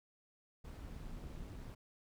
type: noise with amplitude modulation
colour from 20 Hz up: brown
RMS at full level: -45 dBFS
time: 0.64-1.75 s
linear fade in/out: 10 ms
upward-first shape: sine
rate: 207 Hz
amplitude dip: 60%
effects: none